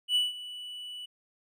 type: tone with ADSR envelope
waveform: triangle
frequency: 2960 Hz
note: F#7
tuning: in tune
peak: -20 dBFS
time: 0.08-1.06 s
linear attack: 74 ms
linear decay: 170 ms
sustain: -17 dB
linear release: 11 ms
effects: none